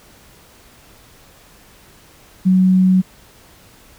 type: tone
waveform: sine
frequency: 186 Hz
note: F#3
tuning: 9 cents sharp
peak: -9 dBFS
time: 2.45-3.02 s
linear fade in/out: 20 ms
effects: pink hiss -47 dBFS RMS until 3.98 s